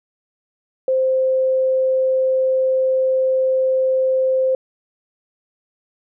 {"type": "tone", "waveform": "sine", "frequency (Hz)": 522, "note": "C5", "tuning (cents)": -4, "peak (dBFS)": -14, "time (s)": [0.88, 4.55], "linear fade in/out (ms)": 2, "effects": []}